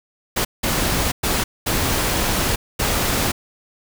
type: noise bursts at uneven times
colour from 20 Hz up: pink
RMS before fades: -20 dBFS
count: 5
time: 0.36-0.45 / 0.63-1.12 / 1.23-1.44 / 1.66-2.56 / 2.79-3.32 s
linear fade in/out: 10 ms
effects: none